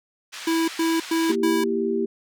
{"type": "band-pass noise", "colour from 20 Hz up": "pink", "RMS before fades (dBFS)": -37, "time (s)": [0.32, 1.36], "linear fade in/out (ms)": 20, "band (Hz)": [1600, 6400], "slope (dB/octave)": 12}
{"type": "tone bursts", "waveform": "square", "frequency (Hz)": 327.9, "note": "E4", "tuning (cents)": -9, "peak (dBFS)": -20, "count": 4, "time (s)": [0.47, 1.64], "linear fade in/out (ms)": 5, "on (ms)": 210, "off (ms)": 110}
{"type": "chord", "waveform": "sine", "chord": "E diminished", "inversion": "second", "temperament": "equal", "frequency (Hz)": [233.1, 329.6, 392], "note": ["Bb3", "E4", "G4"], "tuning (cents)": [0, 0, 0], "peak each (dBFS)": [-26, -28, -23], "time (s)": [1.29, 2.06], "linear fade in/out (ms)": 10}
{"effects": []}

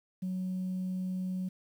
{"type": "tone", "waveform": "sine", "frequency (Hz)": 185, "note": "F#3", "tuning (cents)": 0, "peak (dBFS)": -30, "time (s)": [0.22, 1.49], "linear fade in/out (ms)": 10, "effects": ["tanh soft clip ceiling -29 dBFS", "10-bit"]}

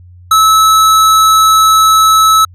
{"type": "tone", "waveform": "square", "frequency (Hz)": 1300, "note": "E6", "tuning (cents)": -24, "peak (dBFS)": -5, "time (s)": [0.31, 2.45], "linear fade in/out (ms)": 5, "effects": ["added 89 Hz sine -34 dBFS peak until 2.54 s", "resampled to 32000 Hz"]}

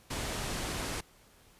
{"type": "low-pass noise", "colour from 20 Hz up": "pink", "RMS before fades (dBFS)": -36, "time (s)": [0.1, 1.01], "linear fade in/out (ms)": 10, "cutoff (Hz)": 11000, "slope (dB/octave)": 24, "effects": ["pink hiss -61 dBFS RMS until 1.59 s", "resampled to 32000 Hz"]}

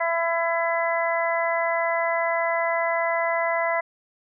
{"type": "harmonic tone", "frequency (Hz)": 334.8, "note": "E4", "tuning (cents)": 27, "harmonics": [2, 3, 4, 5, 6], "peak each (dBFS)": [-24, -27, -33, -34, -27], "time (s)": [0, 3.81], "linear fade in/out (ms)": 10, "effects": []}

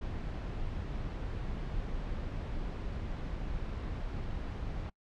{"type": "noise", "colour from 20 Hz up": "brown", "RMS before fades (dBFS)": -37, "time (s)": [0.01, 4.9], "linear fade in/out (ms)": 10, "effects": ["noise-tail reverb RT60 0.1 s tail -26 dB re dry", "low-pass 4000 Hz 12 dB/octave"]}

